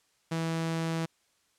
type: tone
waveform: sawtooth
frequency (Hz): 163.7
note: E3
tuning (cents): -12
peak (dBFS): -25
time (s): 0.31-1.06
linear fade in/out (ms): 10
effects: white hiss -70 dBFS RMS until 1.58 s + low-pass 9000 Hz 12 dB/octave